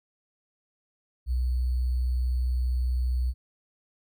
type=tone with sample-and-hold; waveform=sine; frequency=62.4 Hz; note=B1; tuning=19 cents sharp; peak=-23 dBFS; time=1.26-3.34 s; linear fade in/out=50 ms; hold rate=4410 Hz; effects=none